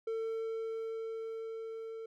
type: tone with level ramp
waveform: triangle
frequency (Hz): 449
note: A4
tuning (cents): +35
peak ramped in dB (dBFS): -31 to -39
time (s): 0.07-2.06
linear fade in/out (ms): 5
effects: none